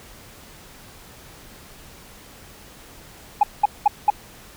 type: tone bursts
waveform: sine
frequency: 830.6 Hz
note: G#5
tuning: in tune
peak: -9 dBFS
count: 4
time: 3.41-4.102 s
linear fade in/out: 5 ms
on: 23 ms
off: 200 ms
effects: tanh soft clip ceiling -7 dBFS + pink hiss -45 dBFS RMS until 4.56 s